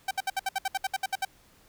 sawtooth tone bursts, 773 Hz, G5, 24 cents flat, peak -22 dBFS, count 13, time 0.08-1.25 s, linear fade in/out 5 ms, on 30 ms, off 65 ms, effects pink hiss -60 dBFS RMS until 1.68 s

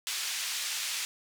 pink band-pass noise, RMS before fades -34 dBFS, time 0.07-1.05 s, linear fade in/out 0 ms, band 2600 to 9100 Hz, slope 12 dB/octave, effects none

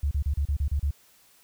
sine tone bursts, 71.5 Hz, D2, 46 cents flat, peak -22 dBFS, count 8, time 0.03-0.909 s, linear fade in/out 5 ms, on 81 ms, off 33 ms, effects white hiss -59 dBFS RMS until 1.43 s

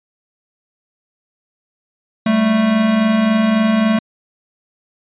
square tone pair together, 196.36 / 220 Hz, G3 / A3, +3 / 0 cents, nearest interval major second, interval 197 cents, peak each -21 / -13 dBFS, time 2.26-3.99 s, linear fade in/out 5 ms, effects resampled to 8000 Hz

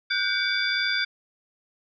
sine tone cluster, 1464 / 1567 / 2268 / 3510 / 4765 Hz, F#6 / G6 / C#7 / A7 / D8, -19 / -1 / +39 / -5 / +24 cents, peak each -29 dBFS, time 0.1-1.05 s, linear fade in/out 10 ms, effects none

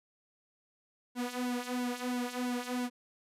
sawtooth tone with flanger, 246.9 Hz, B3, in tune, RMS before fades -35 dBFS, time 1.15-2.9 s, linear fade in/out 50 ms, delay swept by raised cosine 1.6 to 4 ms, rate 3 Hz, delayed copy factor -0.75, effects resampled to 32000 Hz

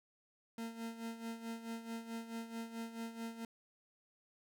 40% pulse tone with tremolo, 228.5 Hz, A#3, 34 cents flat, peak -39 dBFS, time 0.58-3.45 s, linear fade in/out 2 ms, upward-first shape sine, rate 4.6 Hz, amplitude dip 70%, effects none

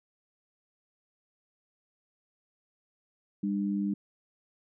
sine tone pair together, 200 / 299.7 Hz, G3 / D4, +35 / +35 cents, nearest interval perfect fifth, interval 700 cents, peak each -28 / -33 dBFS, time 3.43-3.94 s, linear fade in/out 5 ms, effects none

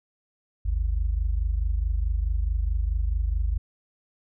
sine tone pair together, 51.44 / 76.1 Hz, G#1 / D#2, -16 / -38 cents, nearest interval perfect fifth, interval 678 cents, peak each -23 / -28 dBFS, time 0.65-3.58 s, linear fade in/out 10 ms, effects none

